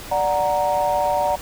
sine chord, D augmented, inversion none, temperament equal, 587.3 / 740 / 932.3 Hz, D5 / F#5 / A#5, 0 / 0 / 0 cents, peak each -21 dBFS, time 0.11-1.36 s, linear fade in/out 10 ms, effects tanh soft clip ceiling -9 dBFS + pink hiss -36 dBFS RMS until 1.41 s

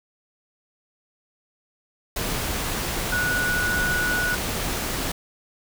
sine tone in noise, 1466 Hz, F#6, 16 cents flat, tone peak -22 dBFS, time 3.12-4.35 s, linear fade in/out 5 ms, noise pink, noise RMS -27 dBFS, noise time 2.16-5.12 s, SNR +2 dB, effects none

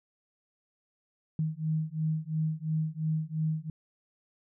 sine beating tone pair, 155.8 / 158.7 Hz, D#3 / D#3, +3 / +35 cents, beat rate 2.9 Hz, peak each -31 dBFS, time 1.39-3.7 s, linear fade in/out 2 ms, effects none

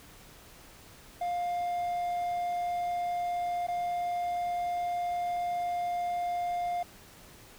triangle tone with dropouts, 704 Hz, F5, 14 cents sharp, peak -27 dBFS, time 1.21-6.83 s, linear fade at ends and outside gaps 5 ms, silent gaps 3.669-3.683 s, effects pink hiss -53 dBFS RMS until 7.58 s

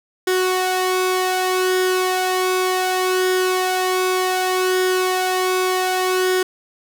sawtooth tone with flanger, 370 Hz, F#4, in tune, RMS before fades -19 dBFS, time 0.27-6.43 s, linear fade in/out 5 ms, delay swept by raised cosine 0.58 to 1.88 ms, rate 0.66 Hz, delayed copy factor +0.5, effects none

